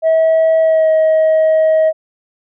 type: tone with pitch glide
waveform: sine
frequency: 645 to 633.6 Hz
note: E5 to D#5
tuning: -38 to +31 cents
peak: -6 dBFS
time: 0.02-1.93 s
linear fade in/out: 50 ms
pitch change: -31 cents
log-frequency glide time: 0.61-0.9 s
effects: tanh soft clip ceiling -7 dBFS